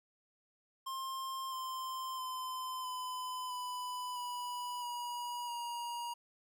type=tone with pitch steps; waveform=square; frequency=1060 / 1043.6 / 1027.4 / 1011.5 / 995.9 / 980.5 / 965.3 / 950.4 Hz; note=C6 / C6 / C6 / B5 / B5 / B5 / B5 / A#5; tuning=+22 / -5 / -32 / +41 / +14 / -13 / -40 / +33 cents; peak=-39 dBFS; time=0.86-6.14 s; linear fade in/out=10 ms; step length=660 ms; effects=12-bit